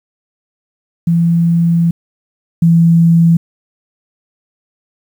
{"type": "tone pair in turn", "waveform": "sine", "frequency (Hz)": [168.7, 167.15], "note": ["E3", "E3"], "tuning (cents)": [40, 24], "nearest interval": "unison", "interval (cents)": 16, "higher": "first", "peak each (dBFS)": [-8, -5], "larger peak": "second", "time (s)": [[1.07, 1.91], [2.62, 3.37]], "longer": "first", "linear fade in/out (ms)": 5, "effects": ["7-bit"]}